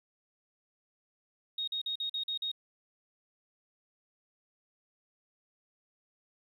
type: tone bursts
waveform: triangle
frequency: 3737 Hz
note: A#7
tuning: 4 cents sharp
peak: -28 dBFS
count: 7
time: 1.58-2.516 s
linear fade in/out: 5 ms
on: 96 ms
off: 44 ms
effects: tanh soft clip ceiling -30 dBFS